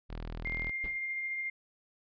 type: tone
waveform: sawtooth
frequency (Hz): 40.5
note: E1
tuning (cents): -30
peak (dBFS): -34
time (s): 0.09-0.71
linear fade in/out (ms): 20
type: tone with tremolo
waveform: sine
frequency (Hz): 2112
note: C7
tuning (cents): +16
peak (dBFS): -32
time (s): 0.45-1.5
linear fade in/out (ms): 5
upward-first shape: sine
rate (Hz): 14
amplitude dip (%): 25
type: noise with exponential decay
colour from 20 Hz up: brown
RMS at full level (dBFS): -38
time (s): 0.84-1.01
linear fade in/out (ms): 2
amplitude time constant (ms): 35
effects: resampled to 11025 Hz